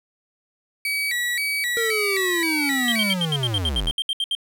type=tone with vibrato; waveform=35% pulse; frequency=2100 Hz; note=C7; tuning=6 cents sharp; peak=-20 dBFS; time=0.85-3.13 s; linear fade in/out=2 ms; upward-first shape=square; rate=1.9 Hz; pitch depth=140 cents each way
type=linear sweep; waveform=square; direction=down; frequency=466.2 to 30.87 Hz; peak=-24 dBFS; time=1.77-3.91 s; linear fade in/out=0 ms
type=tone bursts; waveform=triangle; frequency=3172 Hz; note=G7; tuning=20 cents sharp; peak=-19 dBFS; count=14; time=2.88-4.351 s; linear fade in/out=2 ms; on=41 ms; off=69 ms
effects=none